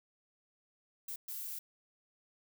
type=noise bursts at uneven times; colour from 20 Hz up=violet; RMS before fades=-42 dBFS; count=2; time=1.08-1.16 / 1.28-1.59 s; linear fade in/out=5 ms; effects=none